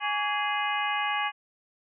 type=harmonic tone with a mistuned harmonic; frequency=415.3 Hz; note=G#4; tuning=in tune; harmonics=2 / 3 / 4 / 5 / 6 / 7; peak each=-30 / -32 / -33 / -34 / -35 / -35 dBFS; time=0-1.32 s; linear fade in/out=50 ms; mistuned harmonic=3; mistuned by=-150 cents; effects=none